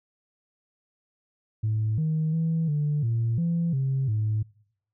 sine tone with pitch steps, 108.7 / 157.2 / 162.9 / 148.1 / 115.1 / 169 / 134.2 / 107.7 Hz, A2 / D#3 / E3 / D3 / A#2 / E3 / C3 / A2, -21 / +18 / -20 / +15 / -22 / +43 / +44 / -37 cents, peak -21 dBFS, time 1.63-4.43 s, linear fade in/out 10 ms, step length 350 ms, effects noise-tail reverb RT60 0.7 s tail -25 dB re dry + tanh soft clip ceiling -19 dBFS

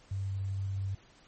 sine tone with quantisation, 97.3 Hz, G2, 12 cents flat, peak -31 dBFS, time 0.11-0.95 s, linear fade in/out 5 ms, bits 10, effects pink hiss -60 dBFS RMS until 1.27 s + MP3 32 kbps

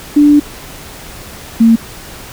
sine tone pair in turn, 293.2 / 227.5 Hz, D4 / A#3, -3 / -42 cents, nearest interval major third, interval 439 cents, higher first, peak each -3 dBFS, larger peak neither, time 0.16-0.4 / 1.6-1.76 s, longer first, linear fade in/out 10 ms, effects pink hiss -31 dBFS RMS until 2.32 s

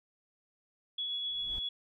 sine tone with tremolo, 3376 Hz, G#7, 28 cents sharp, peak -32 dBFS, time 0.98-1.69 s, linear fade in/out 5 ms, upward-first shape triangle, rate 7.7 Hz, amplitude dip 25%
brown noise with exponential growth, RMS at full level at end -42 dBFS, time 1.18-1.59 s, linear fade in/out 1 ms, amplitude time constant 89 ms
effects none

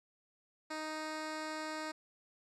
10% pulse tone with low-pass filter, 311.1 Hz, D#4, in tune, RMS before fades -41 dBFS, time 0.7-1.92 s, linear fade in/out 10 ms, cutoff 7200 Hz, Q 0.95, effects none

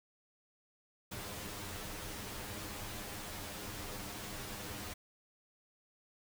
pink noise with comb filter, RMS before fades -44 dBFS, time 1.11-4.94 s, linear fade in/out 10 ms, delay 9.8 ms, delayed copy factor +0.65, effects none

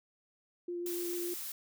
sine tone with vibrato, 349.2 Hz, F4, in tune, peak -35 dBFS, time 0.68-1.34 s, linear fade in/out 5 ms, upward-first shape sine, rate 6.8 Hz, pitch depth 11 cents each way
blue noise, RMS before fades -41 dBFS, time 0.86-1.52 s, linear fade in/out 2 ms
effects none

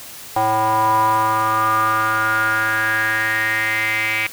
square tone with band-pass filter sweep, 109.5 Hz, A2, 8 cents flat, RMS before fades -18 dBFS, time 0.36-4.27 s, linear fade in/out 5 ms, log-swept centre 840 to 2300 Hz, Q 7.1, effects white hiss -36 dBFS RMS until 4.32 s

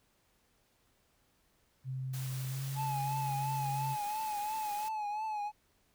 sine tone with pitch glide, 130.81 to 135.58 Hz, C3 to C#3, 0 to -38 cents, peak -35 dBFS, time 1.84-3.97 s, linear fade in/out 50 ms, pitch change +62 cents, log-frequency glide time 2.51-2.62 s
white noise, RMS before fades -47 dBFS, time 2.13-4.89 s, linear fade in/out 10 ms
triangle tone with vibrato, 850 Hz, G#5, 40 cents sharp, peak -32 dBFS, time 2.75-5.52 s, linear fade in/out 50 ms, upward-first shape triangle, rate 2.9 Hz, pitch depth 69 cents each way
effects pink hiss -72 dBFS RMS until 5.94 s

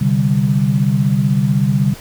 sine chord, C suspended second, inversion none, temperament equal, 130.81 / 146.83 / 196 Hz, C3 / D3 / G3, 0 / 0 / 0 cents, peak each -16 dBFS, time 0.01-1.94 s, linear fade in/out 5 ms, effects pink hiss -37 dBFS RMS until 2 s

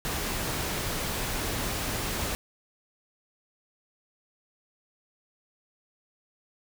pink noise, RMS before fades -31 dBFS, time 0.05-2.35 s, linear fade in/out 0 ms, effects none

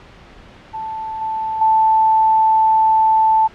sine tone with level steps, 880 Hz, A5, in tune, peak -23 / -19 / -10 dBFS, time 0.73-3.48 s, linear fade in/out 20 ms, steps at 1.21 / 1.61 s, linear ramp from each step 5 ms, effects pink hiss -42 dBFS RMS until 3.54 s + low-pass 3000 Hz 12 dB/octave

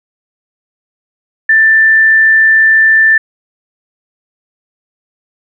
sine tone, 1773 Hz, A6, 13 cents sharp, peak -4 dBFS, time 1.49-3.18 s, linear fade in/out 5 ms, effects none

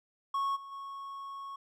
triangle tone with level steps, 1102 Hz, C#6, 11 cents flat, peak -27 / -42 / -38 dBFS, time 0.34-1.56 s, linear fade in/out 5 ms, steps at 0.55 / 0.71 s, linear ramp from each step 20 ms, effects none

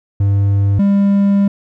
triangle tone pair in turn, 99.8 / 199.6 Hz, G2 / G3, +32 / +32 cents, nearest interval octave, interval 1200 cents, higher second, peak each -8 / -7 dBFS, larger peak second, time 0.2-0.79 / 0.79-1.48 s, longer second, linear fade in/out 5 ms, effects none

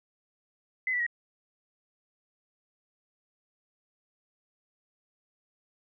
sine tone with pitch steps, 2033 / 1963.7 / 1896.9 Hz, B6 / B6 / A#6, +50 / -10 / +30 cents, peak -26 dBFS, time 0.87-1.065 s, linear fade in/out 2 ms, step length 65 ms, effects none

